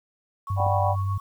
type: tone with tremolo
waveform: sine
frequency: 1108.7 Hz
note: C#6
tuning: in tune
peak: -30 dBFS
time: 0.47-1.2 s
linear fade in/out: 2 ms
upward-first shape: triangle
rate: 8.1 Hz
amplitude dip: 75%
type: tone with vibrato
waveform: sine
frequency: 96.9 Hz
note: G2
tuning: 20 cents flat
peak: -23 dBFS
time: 0.5-1.18 s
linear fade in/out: 5 ms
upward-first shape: sine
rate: 5.3 Hz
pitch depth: 13 cents each way
type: chord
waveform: sine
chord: G major seventh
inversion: second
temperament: just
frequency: 588 / 735 / 784 / 980 Hz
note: D5 / F#5 / G5 / B5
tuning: +2 / -12 / 0 / -14 cents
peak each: -27 dBFS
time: 0.56-0.96 s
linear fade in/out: 50 ms
type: clicks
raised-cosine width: 3 ms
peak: -27 dBFS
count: 2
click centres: 0.601 / 0.666 s
effects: 9-bit